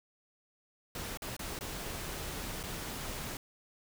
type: noise with dropouts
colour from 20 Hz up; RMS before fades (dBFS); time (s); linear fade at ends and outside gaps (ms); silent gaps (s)
pink; -40; 0.95-3.37; 2; 1.173-1.22 / 1.366-1.392 / 1.59-1.609 / 2.631-2.636
effects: none